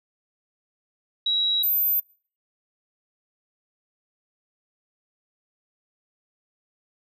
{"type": "tone pair in turn", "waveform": "sine", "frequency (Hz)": [3871, 13727], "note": ["B7", "A9"], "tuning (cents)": [-35, -44], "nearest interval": "octave + minor seventh", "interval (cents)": 2191, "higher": "second", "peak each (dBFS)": -20, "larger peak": "neither", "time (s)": [[1.26, 1.63], [1.63, 2]], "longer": "neither", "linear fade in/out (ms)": 5, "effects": ["noise-tail reverb RT60 0.4 s tail -20 dB re dry"]}